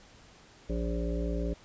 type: harmonic tone with a mistuned harmonic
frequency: 57.8 Hz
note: A#1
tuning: 14 cents flat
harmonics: 1 / 3 / 5 / 7 / 9 / 10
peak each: -31 / -36 / -38 / -39 / -41 / -41 dBFS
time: 0.69-1.54 s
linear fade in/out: 10 ms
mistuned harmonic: 1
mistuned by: -38 cents
effects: pink hiss -56 dBFS RMS until 1.64 s + resampled to 16000 Hz